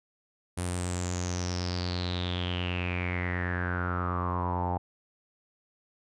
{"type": "tone with low-pass filter sweep", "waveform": "sawtooth", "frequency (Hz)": 89.2, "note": "F2", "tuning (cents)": 37, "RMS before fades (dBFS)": -31, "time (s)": [0.57, 4.78], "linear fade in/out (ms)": 10, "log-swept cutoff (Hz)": [9700, 820], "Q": 8.3, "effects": []}